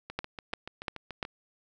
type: two click trains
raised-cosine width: 0.3 ms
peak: -15 / -23 dBFS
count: 4 / 9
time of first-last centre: 0.19-1.228 / 0.1-1.251 s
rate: 2.89 / 6.95 Hz
effects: none